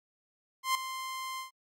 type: tone with ADSR envelope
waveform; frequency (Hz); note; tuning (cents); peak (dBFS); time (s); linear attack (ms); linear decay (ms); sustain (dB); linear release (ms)
sawtooth; 1046.5; C6; 0; -20; 0.63-1.51; 120; 3; -12; 120
effects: MP3 64 kbps